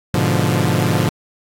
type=chord; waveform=sawtooth; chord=G# diminished seventh; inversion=none; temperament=equal; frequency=103.83 / 123.47 / 146.83 / 174.61 Hz; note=G#2 / B2 / D3 / F3; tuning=0 / 0 / 0 / 0 cents; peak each=-16 dBFS; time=0.14-1.09 s; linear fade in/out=0 ms; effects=AAC 64 kbps